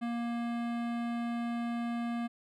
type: tone with hard clipping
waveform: sine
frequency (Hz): 235.6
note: A#3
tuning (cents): +19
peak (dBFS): -34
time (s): 0.01-2.28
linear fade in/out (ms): 20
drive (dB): 18
effects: none